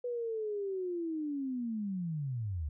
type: linear sweep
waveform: sine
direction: down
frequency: 493.9 to 69 Hz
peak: -33 dBFS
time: 0.04-2.69 s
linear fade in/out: 5 ms
effects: none